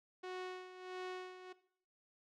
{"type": "tone with tremolo", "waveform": "sawtooth", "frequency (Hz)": 368.1, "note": "F#4", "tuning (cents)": -9, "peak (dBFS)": -37, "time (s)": [0.23, 1.53], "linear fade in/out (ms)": 10, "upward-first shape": "sine", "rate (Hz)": 1.5, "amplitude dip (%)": 70, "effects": ["noise-tail reverb RT60 0.6 s tail -17 dB re dry", "low-pass 4000 Hz 12 dB/octave"]}